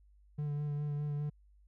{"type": "tone with vibrato", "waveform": "triangle", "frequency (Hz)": 146.83, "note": "D3", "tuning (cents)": 0, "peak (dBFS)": -31, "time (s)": [0.38, 1.3], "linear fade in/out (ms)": 10, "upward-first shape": "sine", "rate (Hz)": 4.9, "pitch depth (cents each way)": 20, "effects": ["added 50 Hz sine -60 dBFS peak until 1.67 s"]}